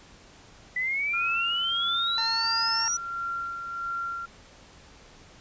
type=exponential sweep; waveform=sine; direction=up; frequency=1975.5 to 5920 Hz; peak=-25 dBFS; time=0.76-2.97 s; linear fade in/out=5 ms
type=tone with tremolo; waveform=sine; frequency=1377 Hz; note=F6; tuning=25 cents flat; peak=-28 dBFS; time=1.13-4.26 s; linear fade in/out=10 ms; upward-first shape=sine; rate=1.5 Hz; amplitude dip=45%
type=tone; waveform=25% pulse; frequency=905 Hz; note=A5; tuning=48 cents sharp; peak=-27 dBFS; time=2.18-2.88 s; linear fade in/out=0 ms
effects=pink hiss -52 dBFS RMS until 5.4 s + resampled to 16000 Hz